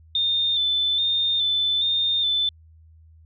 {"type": "tone with vibrato", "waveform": "sine", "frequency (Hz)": 3579, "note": "A7", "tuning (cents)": 29, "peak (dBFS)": -19, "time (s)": [0.15, 2.49], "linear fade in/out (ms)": 2, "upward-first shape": "square", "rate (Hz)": 1.2, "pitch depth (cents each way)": 29, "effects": ["added 80 Hz sine -48 dBFS peak until 3.25 s"]}